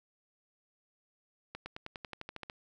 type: accelerating click train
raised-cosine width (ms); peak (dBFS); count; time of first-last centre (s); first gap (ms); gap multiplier
0.3; -25; 12; 1.55-2.499; 110; 0.95
effects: none